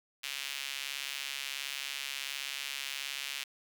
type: tone with high-pass filter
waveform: sawtooth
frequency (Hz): 138.59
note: C#3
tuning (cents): 0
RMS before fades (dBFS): -39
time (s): 0.23-3.44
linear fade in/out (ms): 10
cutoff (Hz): 2700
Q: 1.8
effects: none